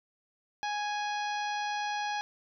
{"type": "harmonic tone", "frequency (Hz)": 830.6, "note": "G#5", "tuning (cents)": 0, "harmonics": [1, 2, 3, 4, 5, 6, 7], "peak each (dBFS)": [-32, -38, -42, -44, -46, -48, -49], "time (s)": [0.63, 2.21], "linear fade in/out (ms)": 0, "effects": []}